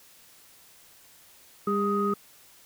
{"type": "tone cluster", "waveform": "sine", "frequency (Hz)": [201.3, 404.3, 1251], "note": ["G3", "G#4", "D#6"], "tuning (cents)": [46, -46, 9], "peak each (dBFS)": -27, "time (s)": [1.67, 2.14], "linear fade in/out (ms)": 5, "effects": ["tanh soft clip ceiling -14 dBFS", "white hiss -55 dBFS RMS until 2.65 s"]}